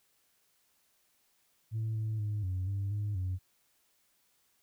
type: tone with pitch steps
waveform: sine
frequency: 110.9 / 109.4 / 104.8 / 92.5 / 98.9 / 103.5 / 92.4 Hz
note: A2 / A2 / G#2 / F#2 / G2 / G#2 / F#2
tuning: +14 / -9 / +16 / 0 / +16 / -5 / -2 cents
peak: -29 dBFS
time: 1.71-3.39 s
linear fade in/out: 50 ms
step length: 240 ms
effects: tanh soft clip ceiling -29 dBFS + white hiss -72 dBFS RMS until 4.62 s